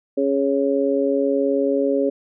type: harmonic tone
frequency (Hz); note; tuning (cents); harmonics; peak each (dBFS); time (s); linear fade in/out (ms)
138.59; C#3; 0; 2 / 3 / 4; -21 / -21 / -21; 0.17-2.1; 10
effects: none